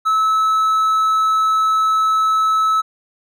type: tone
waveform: triangle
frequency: 1300 Hz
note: E6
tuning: 24 cents flat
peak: -11 dBFS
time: 0.05-2.82 s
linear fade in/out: 20 ms
effects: none